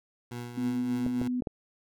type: tone with tremolo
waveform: 20% pulse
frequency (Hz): 120.6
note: B2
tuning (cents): -41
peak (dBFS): -30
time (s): 0.31-1.28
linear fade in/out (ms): 5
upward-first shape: triangle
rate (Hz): 3.4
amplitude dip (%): 55
type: tone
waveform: sine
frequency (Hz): 249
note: B3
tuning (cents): +14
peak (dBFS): -27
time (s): 0.57-1.41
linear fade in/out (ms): 10
type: clicks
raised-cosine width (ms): 2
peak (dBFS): -20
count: 4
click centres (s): 1.064 / 1.215 / 1.422 / 1.472
effects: none